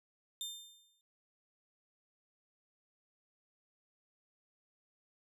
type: tone with exponential decay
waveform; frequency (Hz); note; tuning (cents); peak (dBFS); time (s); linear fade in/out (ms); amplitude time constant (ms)
sawtooth; 3600; A7; +39; -34; 0.41-1.01; 1; 130
effects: none